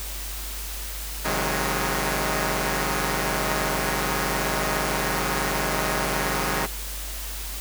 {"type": "chord", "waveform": "5% pulse", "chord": "Ab dominant seventh", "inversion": "first", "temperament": "equal with one note detuned", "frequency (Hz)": [134.03, 155.56, 185, 207.7], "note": ["C3", "Eb3", "Gb3", "Ab3"], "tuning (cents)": [42, 0, 0, 0], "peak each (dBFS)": -18, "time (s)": [1.24, 6.67], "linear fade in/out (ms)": 20, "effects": ["added 50 Hz sine -33 dBFS peak until 7.6 s", "white hiss -35 dBFS RMS until 7.6 s"]}